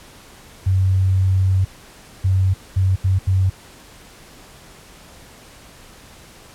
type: tone bursts at uneven times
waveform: sine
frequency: 94.5 Hz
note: F#2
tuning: 37 cents sharp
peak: -13 dBFS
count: 5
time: 0.66-1.65 / 2.24-2.54 / 2.76-2.96 / 3.04-3.19 / 3.27-3.5 s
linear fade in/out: 10 ms
effects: pink hiss -44 dBFS RMS until 6.54 s + low-pass 12000 Hz 12 dB/octave